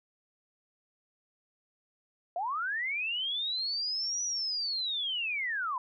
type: linear two-way sweep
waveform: sine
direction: up then down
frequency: 659.3 to 5920 to 963 Hz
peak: -30 dBFS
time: 2.36-5.78 s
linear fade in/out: 2 ms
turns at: 4.23 s
effects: none